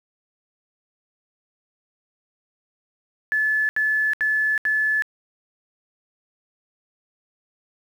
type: tone bursts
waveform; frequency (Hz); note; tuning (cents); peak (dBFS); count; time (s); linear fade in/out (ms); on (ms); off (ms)
sine; 1728; A6; -32; -18; 4; 3.32-5.022; 0; 370; 74
effects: 8-bit